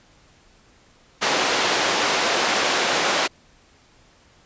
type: band-pass noise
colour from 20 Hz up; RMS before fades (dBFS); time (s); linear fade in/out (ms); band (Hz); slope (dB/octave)
pink; -21; 1.21-3.28; 20; 440 to 6100; 12
effects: pink hiss -55 dBFS RMS until 4.45 s + resampled to 16000 Hz